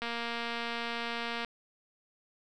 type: click train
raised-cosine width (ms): 0.3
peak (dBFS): -20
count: 335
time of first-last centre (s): 0.02-1.447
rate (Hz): 234
effects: none